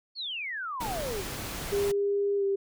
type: exponential sweep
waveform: sine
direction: down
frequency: 4528 to 344.8 Hz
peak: -32 dBFS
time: 0.15-1.25 s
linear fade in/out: 50 ms
type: noise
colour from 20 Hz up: pink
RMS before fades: -36 dBFS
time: 0.8-1.92 s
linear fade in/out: 10 ms
type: tone with pitch glide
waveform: sine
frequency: 402.9 to 394.6 Hz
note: G4 to G4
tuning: +48 to +11 cents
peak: -24 dBFS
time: 1.72-2.56 s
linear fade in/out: 10 ms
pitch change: -37 cents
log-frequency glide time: 2.37-2.44 s
effects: none